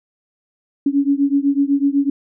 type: beating tone pair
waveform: sine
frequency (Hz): 277.2 / 285.2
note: C#4 / C#4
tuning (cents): 0 / +49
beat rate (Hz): 8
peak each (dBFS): -16 / -17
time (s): 0.86-2.1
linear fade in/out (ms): 5
effects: none